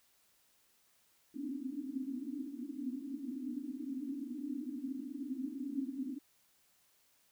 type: band-pass noise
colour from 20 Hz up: white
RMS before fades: -41 dBFS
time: 1.34-6.19 s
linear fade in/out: 5 ms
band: 250 to 290 Hz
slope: 96 dB/octave
effects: white hiss -71 dBFS RMS until 7.31 s